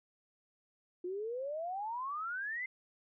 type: exponential sweep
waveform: sine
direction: up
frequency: 349 to 2093 Hz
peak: -36 dBFS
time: 1.04-2.66 s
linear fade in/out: 5 ms
effects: none